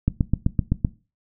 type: click train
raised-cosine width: 5 ms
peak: -6 dBFS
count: 7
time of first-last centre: 0.08-0.848 s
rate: 7.81 Hz
effects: noise-tail reverb RT60 0.3 s tail -18 dB re dry